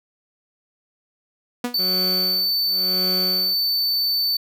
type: tone with exponential decay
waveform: sawtooth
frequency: 244 Hz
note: B3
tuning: 21 cents flat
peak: -15 dBFS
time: 1.64-1.81 s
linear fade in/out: 5 ms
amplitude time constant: 36 ms
type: tone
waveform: square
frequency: 4531 Hz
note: C#8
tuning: 37 cents sharp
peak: -19 dBFS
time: 1.74-4.37 s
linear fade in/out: 5 ms
type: tone with tremolo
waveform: 20% pulse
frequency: 184.5 Hz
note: F#3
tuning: 5 cents flat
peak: -21 dBFS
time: 1.78-3.55 s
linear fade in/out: 20 ms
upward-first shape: sine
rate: 0.93 Hz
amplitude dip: 100%
effects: none